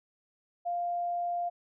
sine tone, 698.5 Hz, F5, in tune, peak -29 dBFS, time 0.65-1.5 s, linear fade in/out 20 ms, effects none

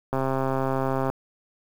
click train, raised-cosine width 1 ms, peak -12 dBFS, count 130, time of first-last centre 0.13-1.1 s, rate 133 Hz, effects 7-bit

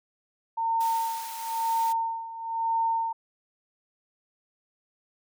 sine tone with tremolo, 910 Hz, A#5, 42 cents flat, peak -22 dBFS, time 0.57-3.13 s, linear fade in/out 10 ms, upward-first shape sine, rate 1 Hz, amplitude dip 80%
white high-pass noise, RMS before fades -41 dBFS, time 0.8-1.93 s, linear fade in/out 10 ms, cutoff 660 Hz, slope 48 dB/octave
effects none

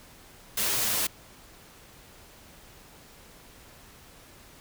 white noise with comb filter, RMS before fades -27 dBFS, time 0.57-1.07 s, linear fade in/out 5 ms, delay 9.6 ms, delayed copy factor +0.75, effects pink hiss -52 dBFS RMS until 4.6 s

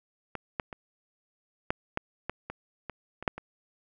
clicks, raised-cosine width 0.5 ms, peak -19 / -14 / -24 / -11 / -13 / -16 / -21 / -21 / -24 / -8 / -24 dBFS, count 11, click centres 0.353 / 0.598 / 0.728 / 1.705 / 1.974 / 2.296 / 2.5 / 2.897 / 3.226 / 3.278 / 3.38 s, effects none

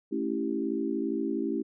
sine chord, A dominant seventh, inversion none, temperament equal, 220 / 277.2 / 329.6 / 392 Hz, A3 / C#4 / E4 / G4, 0 / 0 / 0 / 0 cents, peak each -34 / -32 / -32 / -34 dBFS, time 0.11-1.63 s, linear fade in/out 20 ms, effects none

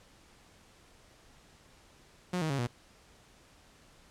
sawtooth tone with pitch steps, 180 / 157.61 / 138 / 120.83 Hz, F#3 / D#3 / C#3 / B2, -47 / +23 / -7 / -37 cents, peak -26 dBFS, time 2.33-2.67 s, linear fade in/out 5 ms, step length 85 ms, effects pink hiss -60 dBFS RMS until 4.1 s + low-pass 9000 Hz 12 dB/octave

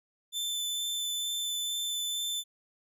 sawtooth tone with vibrato, 3529 Hz, A7, 4 cents sharp, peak -28 dBFS, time 0.32-2.44 s, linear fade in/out 50 ms, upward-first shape sine, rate 2.2 Hz, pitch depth 8 cents each way, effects none

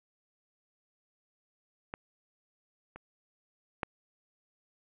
clicks, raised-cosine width 0.5 ms, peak -22 / -30 / -16 dBFS, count 3, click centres 1.939 / 2.96 / 3.832 s, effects resampled to 8000 Hz + 8-bit

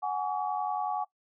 sine chord, F# suspended second, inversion none, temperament equal with one note detuned, 740 / 830.6 / 1136.6 Hz, F#5 / G#5 / C#6, 0 / 0 / +43 cents, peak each -32 / -32 / -35 dBFS, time 0.02-1.05 s, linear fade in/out 20 ms, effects noise-tail reverb RT60 0.1 s tail -20 dB re dry

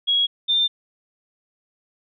sine tone pair in turn, 3316 / 3595 Hz, G#7 / A7, -3 / +36 cents, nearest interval minor second, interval 139 cents, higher second, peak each -16 dBFS, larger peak neither, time 0.07-0.27 / 0.48-0.68 s, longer neither, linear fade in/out 20 ms, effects none

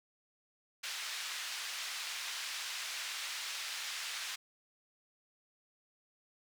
white band-pass noise, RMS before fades -41 dBFS, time 0.83-4.36 s, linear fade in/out 10 ms, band 1400 to 4900 Hz, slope 12 dB/octave, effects none

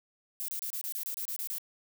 violet noise bursts, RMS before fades -36 dBFS, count 11, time 0.4-1.583 s, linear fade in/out 0 ms, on 83 ms, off 27 ms, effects none

